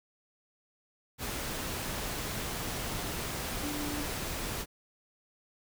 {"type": "tone in noise", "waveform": "sine", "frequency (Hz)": 293.7, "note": "D4", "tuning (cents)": 0, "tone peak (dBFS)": -36, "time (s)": [3.6, 4.06], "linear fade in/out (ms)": 50, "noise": "pink", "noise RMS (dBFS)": -36, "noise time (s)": [1.18, 4.66], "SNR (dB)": -3, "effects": []}